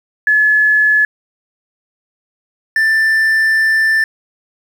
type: tone pair in turn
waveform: sine / triangle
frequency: 1712 / 1773.5 Hz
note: A6 / A6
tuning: -48 / +13 cents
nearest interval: minor second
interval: 61 cents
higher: second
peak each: -8 dBFS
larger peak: neither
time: 0.27-1.05 / 2.76-4.04 s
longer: second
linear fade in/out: 2 ms
effects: 7-bit